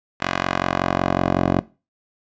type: tone with band-pass filter sweep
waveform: 10% pulse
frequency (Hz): 45.4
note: F#1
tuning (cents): -32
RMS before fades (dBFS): -21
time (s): 0.2-1.61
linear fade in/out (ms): 20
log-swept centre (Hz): 1800 to 440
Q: 0.79
effects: noise-tail reverb RT60 0.3 s tail -19 dB re dry + resampled to 16000 Hz